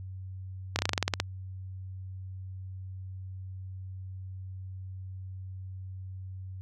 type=slowing click train; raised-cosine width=0.2 ms; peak=-8 dBFS; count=11; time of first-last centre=0.76-1.201 s; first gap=29 ms; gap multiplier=1.09; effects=added 94 Hz sine -38 dBFS peak until 6.61 s